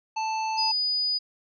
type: harmonic tone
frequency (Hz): 880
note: A5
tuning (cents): 0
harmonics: 1 / 3 / 5 / 7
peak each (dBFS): -26 / -36 / -40 / -43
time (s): 0.16-0.72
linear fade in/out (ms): 10
type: tone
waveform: sine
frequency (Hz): 4950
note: D#8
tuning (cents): -10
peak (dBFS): -23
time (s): 0.57-1.19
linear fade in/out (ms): 20
effects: none